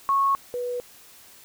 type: tone pair in turn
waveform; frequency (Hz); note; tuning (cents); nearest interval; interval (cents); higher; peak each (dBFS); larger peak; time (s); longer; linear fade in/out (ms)
sine; 1100 / 490; C#6 / B4; -14 / -14; octave + major second; 1400; first; -18 / -26; first; 0.09-0.35 / 0.54-0.8; neither; 0
effects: white hiss -50 dBFS RMS until 1.44 s